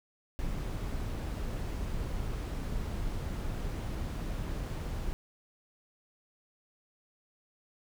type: noise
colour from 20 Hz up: brown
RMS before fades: -35 dBFS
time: 0.39-5.13 s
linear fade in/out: 0 ms
effects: none